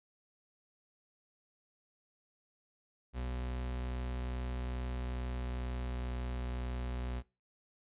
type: tone with pitch glide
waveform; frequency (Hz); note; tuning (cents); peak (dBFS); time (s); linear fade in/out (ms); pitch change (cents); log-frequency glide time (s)
40% pulse; 62.4 to 61.97; B1 to B1; +19 to +7; -35; 3.13-7.23; 50; -12; 4.81-6.1
effects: noise-tail reverb RT60 0.3 s tail -22 dB re dry + resampled to 8000 Hz